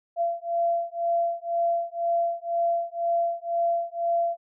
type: beating tone pair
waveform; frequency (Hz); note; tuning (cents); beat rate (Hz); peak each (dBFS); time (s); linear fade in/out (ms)
sine; 681 / 683; F5 / F5; -44 / -39; 2; -26; 0.16-4.37; 50
effects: none